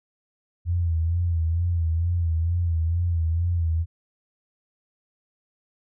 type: tone with vibrato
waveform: sine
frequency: 84.2 Hz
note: E2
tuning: 37 cents sharp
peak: -20 dBFS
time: 0.65-3.86 s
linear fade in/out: 50 ms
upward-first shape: sine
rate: 2.2 Hz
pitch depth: 68 cents each way
effects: none